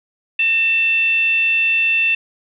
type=tone with frequency modulation; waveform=sine; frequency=2675 Hz; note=E7; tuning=25 cents sharp; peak=-13 dBFS; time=0.39-2.15 s; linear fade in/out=5 ms; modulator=853 Hz; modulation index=0.27; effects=none